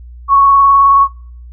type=tone with vibrato; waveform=sine; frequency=1108.7 Hz; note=C#6; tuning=in tune; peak=-4 dBFS; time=0.28-1.08 s; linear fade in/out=50 ms; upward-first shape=sine; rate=19 Hz; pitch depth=16 cents each way; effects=noise-tail reverb RT60 0.5 s tail -24 dB re dry + added 60 Hz sine -30 dBFS peak until 1.52 s